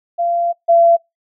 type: tone pair in turn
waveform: sine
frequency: 688 / 678.1 Hz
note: F5 / E5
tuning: -26 / +49 cents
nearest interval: unison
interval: 25 cents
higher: first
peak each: -14 / -7 dBFS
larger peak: second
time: 0.18-0.53 / 0.68-0.97 s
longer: first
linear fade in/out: 20 ms
effects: noise-tail reverb RT60 0.2 s tail -26 dB re dry